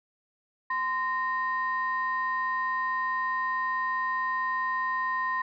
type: tone pair together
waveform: sine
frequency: 1034 / 1849.3 Hz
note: C6 / A#6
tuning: -21 / -14 cents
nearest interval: minor seventh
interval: 1007 cents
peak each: -27 / -30 dBFS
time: 0.7-5.42 s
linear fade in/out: 5 ms
effects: tanh soft clip ceiling -19 dBFS